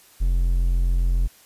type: tone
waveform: triangle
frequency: 43.65 Hz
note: F1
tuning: in tune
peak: -15 dBFS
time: 0.2-1.28 s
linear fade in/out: 20 ms
effects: white hiss -52 dBFS RMS until 1.45 s + resampled to 32000 Hz